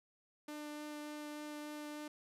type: tone with vibrato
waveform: sawtooth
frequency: 298.6 Hz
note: D4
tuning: 29 cents sharp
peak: -40 dBFS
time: 0.48-2.08 s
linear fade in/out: 5 ms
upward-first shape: triangle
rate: 3.4 Hz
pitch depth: 9 cents each way
effects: resampled to 32000 Hz